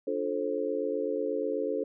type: chord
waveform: sine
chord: D minor seventh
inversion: none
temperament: just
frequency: 293.7 / 352.4 / 440.5 / 528.6 Hz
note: D4 / F4 / A4 / C5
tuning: 0 / +16 / +2 / +18 cents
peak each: -35 / -37 / -31 / -33 dBFS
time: 0.07-1.84 s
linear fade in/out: 5 ms
effects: none